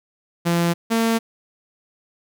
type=tone pair in turn; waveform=sawtooth; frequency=170.8 / 227.3 Hz; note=F3 / A#3; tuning=-38 / -43 cents; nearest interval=perfect fourth; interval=495 cents; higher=second; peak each=-13 dBFS; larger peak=neither; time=0.45-0.74 / 0.9-1.19 s; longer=neither; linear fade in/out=20 ms; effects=none